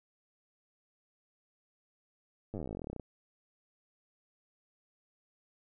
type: slowing click train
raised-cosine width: 2 ms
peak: -27 dBFS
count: 25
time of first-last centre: 2.54-2.997 s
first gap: 9 ms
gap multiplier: 1.06
effects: none